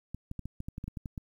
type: clicks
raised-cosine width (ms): 5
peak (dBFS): -25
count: 12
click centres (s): 0.146 / 0.314 / 0.393 / 0.456 / 0.604 / 0.685 / 0.781 / 0.841 / 0.88 / 0.972 / 1.058 / 1.178
effects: 10-bit